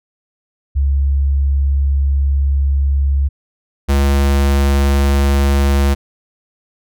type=tone pair in turn; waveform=sine / square; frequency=69.3 / 69.65 Hz; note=C#2 / C#2; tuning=0 / +9 cents; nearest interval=unison; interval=9 cents; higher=second; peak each=-11 dBFS; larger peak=neither; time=0.75-3.29 / 3.88-5.95 s; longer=first; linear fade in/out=20 ms; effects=none